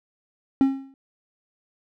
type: tone with exponential decay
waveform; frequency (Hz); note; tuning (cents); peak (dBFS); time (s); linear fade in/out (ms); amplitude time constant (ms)
triangle; 270; C#4; -45; -10; 0.61-0.94; 1; 71
effects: none